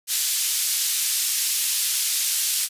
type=band-pass noise; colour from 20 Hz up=white; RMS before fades=-23 dBFS; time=0.07-2.69 s; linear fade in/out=50 ms; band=3300 to 13000 Hz; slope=12 dB/octave; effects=resampled to 32000 Hz